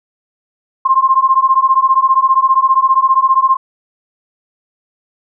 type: beating tone pair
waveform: sine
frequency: 1052 / 1067 Hz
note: C6 / C6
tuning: +9 / +34 cents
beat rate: 15 Hz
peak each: -11 dBFS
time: 0.85-3.57 s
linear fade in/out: 10 ms
effects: none